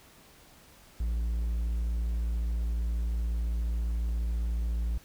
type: tone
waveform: triangle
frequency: 57.2 Hz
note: A#1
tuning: 32 cents flat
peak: -25 dBFS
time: 1-4.98 s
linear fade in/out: 5 ms
effects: pink hiss -56 dBFS RMS until 5.04 s